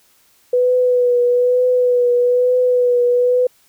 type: tone with vibrato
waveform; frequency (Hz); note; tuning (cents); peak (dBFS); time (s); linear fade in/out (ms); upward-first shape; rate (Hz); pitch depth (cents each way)
sine; 493.9; B4; 0; -11; 0.53-3.47; 5; triangle; 1.1; 31
effects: white hiss -55 dBFS RMS until 3.68 s